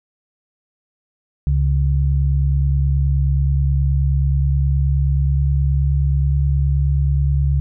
sine tone pair together, 69.35 / 138.8 Hz, C#2 / C#3, +1 / +3 cents, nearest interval octave, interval 1202 cents, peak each -15 / -18 dBFS, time 1.47-7.6 s, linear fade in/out 0 ms, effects none

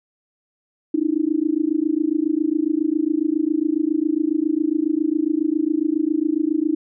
sine tone with amplitude modulation, 311.1 Hz, D#4, in tune, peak -13 dBFS, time 0.94-6.75 s, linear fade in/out 5 ms, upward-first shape sine, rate 27.3 Hz, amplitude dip 100%, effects none

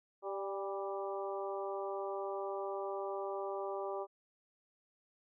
harmonic tone with a mistuned harmonic, 196 Hz, G3, in tune, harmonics 2 / 3 / 4 / 5 / 6, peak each -40 / -42 / -44 / -47 / -47 dBFS, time 0.22-4.07 s, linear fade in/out 50 ms, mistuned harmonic 4, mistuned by +26 cents, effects none

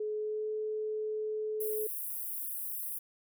sine tone with pitch glide, 426.1 to 430.3 Hz, G#4 to A4, +44 to -39 cents, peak -32 dBFS, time 0-1.87 s, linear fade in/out 5 ms, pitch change +17 cents, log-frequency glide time 0.16-0.5 s
white high-pass noise, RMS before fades -38 dBFS, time 1.6-2.99 s, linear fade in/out 10 ms, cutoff 10000 Hz, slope 48 dB/octave
effects none

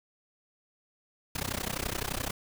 pink noise with amplitude modulation, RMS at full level -30 dBFS, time 1.35-2.31 s, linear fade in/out 5 ms, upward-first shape sine, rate 31.7 Hz, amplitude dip 95%, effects none

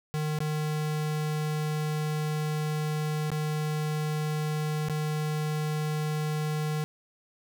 square tone with dropouts, 152.8 Hz, D#3, 31 cents flat, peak -28 dBFS, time 0.14-6.84 s, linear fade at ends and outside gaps 0 ms, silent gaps 0.388-0.404 / 3.303-3.317 / 4.885-4.897 s, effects none

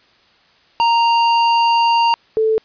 square / sine tone pair in turn, 930 / 439.9 Hz, A#5 / A4, -4 / 0 cents, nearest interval octave + minor second, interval 1296 cents, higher first, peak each -12 dBFS, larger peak neither, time 0.8-2.14 / 2.37-2.58 s, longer first, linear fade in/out 0 ms, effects white hiss -53 dBFS RMS until 2.64 s + resampled to 11025 Hz

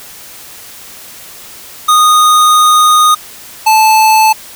square tone pair in turn, 1236 / 874 Hz, D#6 / A5, -12 / -12 cents, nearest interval tritone, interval 600 cents, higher first, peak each -5 dBFS, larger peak neither, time 1.88-3.15 / 3.66-4.33 s, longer first, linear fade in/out 10 ms, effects white hiss -32 dBFS RMS until 4.55 s

